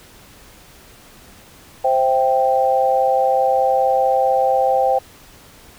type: chord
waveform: sine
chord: C major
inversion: none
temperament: equal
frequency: 523.3 / 659.3 / 784 Hz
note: C5 / E5 / G5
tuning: 0 / 0 / 0 cents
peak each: -17 / -22 / -16 dBFS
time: 1.84-4.99 s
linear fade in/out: 10 ms
effects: pink hiss -45 dBFS RMS until 5.78 s